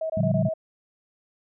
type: tone bursts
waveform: sine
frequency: 640 Hz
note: D#5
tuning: 49 cents sharp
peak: -25 dBFS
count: 5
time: 0.01-0.538 s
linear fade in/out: 5 ms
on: 88 ms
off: 22 ms
type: chord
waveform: sine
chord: G minor seventh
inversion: first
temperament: equal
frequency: 116.54 / 146.83 / 174.61 / 196 Hz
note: Bb2 / D3 / F3 / G3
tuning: 0 / 0 / 0 / 0 cents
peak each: -26 dBFS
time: 0.17-0.49 s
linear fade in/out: 5 ms
effects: none